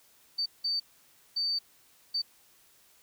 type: tone bursts at uneven times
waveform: sine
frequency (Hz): 4587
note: D8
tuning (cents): -42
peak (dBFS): -27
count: 4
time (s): 0.38-0.46 / 0.64-0.8 / 1.36-1.59 / 2.14-2.22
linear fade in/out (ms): 10
effects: white hiss -62 dBFS RMS until 3.02 s